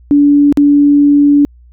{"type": "tone with dropouts", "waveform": "sine", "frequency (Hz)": 288.1, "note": "D4", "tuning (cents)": -33, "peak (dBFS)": -4, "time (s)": [0.11, 1.45], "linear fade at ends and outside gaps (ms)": 0, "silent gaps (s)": [0.525, 0.573], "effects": ["added 60 Hz sine -38 dBFS peak until 1.72 s"]}